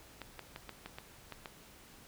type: clicks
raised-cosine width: 0.3 ms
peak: -27 dBFS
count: 8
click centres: 0.217 / 0.393 / 0.561 / 0.693 / 0.86 / 0.985 / 1.323 / 1.458 s
effects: pink hiss -57 dBFS RMS until 2.07 s